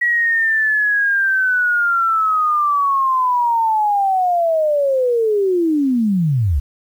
sine linear sweep, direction down, 1928 to 61.74 Hz, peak -13 dBFS, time 0.01-6.6 s, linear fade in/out 10 ms, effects 8-bit

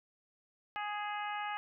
harmonic tone with a mistuned harmonic, 415.3 Hz, G#4, in tune, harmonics 2 / 3 / 4 / 5 / 6 / 7, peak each -38 / -42 / -44 / -46 / -48 / -49 dBFS, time 0.76-1.57 s, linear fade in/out 0 ms, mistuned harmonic 6, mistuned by +26 cents, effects none

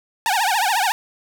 sawtooth tone with vibrato, 830.6 Hz, G#5, in tune, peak -13 dBFS, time 0.26-0.92 s, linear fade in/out 0 ms, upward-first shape triangle, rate 14 Hz, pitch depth 260 cents each way, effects none

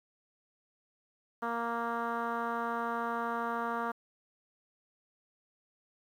10% pulse tone with low-pass filter, 233.2 Hz, A#3, 1 cent sharp, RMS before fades -34 dBFS, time 1.42-3.92 s, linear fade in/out 10 ms, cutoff 1300 Hz, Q 2.2, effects 10-bit

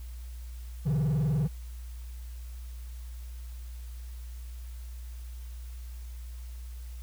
triangle tone with vibrato, 146.83 Hz, D3, in tune, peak -22 dBFS, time 0.85-1.48 s, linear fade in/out 20 ms, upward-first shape sine, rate 20 Hz, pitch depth 250 cents each way, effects added 60 Hz sine -38 dBFS peak until 7.02 s + white hiss -57 dBFS RMS until 7.02 s

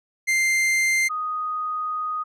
45% pulse / sine tone pair in turn, 2093 / 1244.5 Hz, C7 / D#6, 0 / 0 cents, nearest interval major sixth, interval 900 cents, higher first, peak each -18 / -24 dBFS, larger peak first, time 0.27-1.09 / 1.09-2.24 s, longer second, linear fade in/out 20 ms, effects low-pass 10000 Hz 12 dB/octave

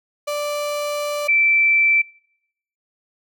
35% pulse / sine tone pair in turn, 587.3 / 2332 Hz, D5 / D7, 0 / -13 cents, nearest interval 2 octaves, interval 2387 cents, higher second, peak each -20 / -13 dBFS, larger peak second, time 0.27-1.28 / 1.28-2.02 s, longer first, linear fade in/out 10 ms, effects noise-tail reverb RT60 0.8 s tail -26 dB re dry

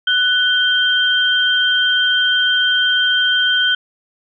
sine tone pair together, 1490 / 3157 Hz, F#6 / G7, +12 / +12 cents, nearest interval octave + minor second, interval 1300 cents, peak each -15 dBFS, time 0.07-3.75 s, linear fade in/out 5 ms, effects none

